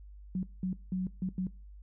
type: tone bursts at uneven times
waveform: sine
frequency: 185 Hz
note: F#3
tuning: in tune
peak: -29 dBFS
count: 5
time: 0.35-0.43 / 0.63-0.73 / 0.92-1.07 / 1.22-1.29 / 1.38-1.47 s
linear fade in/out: 2 ms
effects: noise-tail reverb RT60 0.3 s tail -21 dB re dry + added 50 Hz sine -47 dBFS peak until 1.82 s